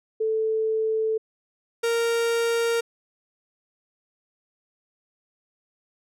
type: tone pair in turn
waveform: sine / 45% pulse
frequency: 440 / 464.3 Hz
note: A4 / A#4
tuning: 0 / -7 cents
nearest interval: minor second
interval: 93 cents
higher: second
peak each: -21 dBFS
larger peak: neither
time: 0.2-1.18 / 1.83-2.81 s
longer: neither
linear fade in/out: 10 ms
effects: low-pass 12000 Hz 12 dB/octave